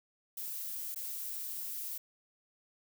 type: noise with dropouts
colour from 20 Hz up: violet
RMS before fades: -40 dBFS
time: 0.37-1.98 s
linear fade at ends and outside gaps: 5 ms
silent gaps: 0.946-0.959 s
effects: none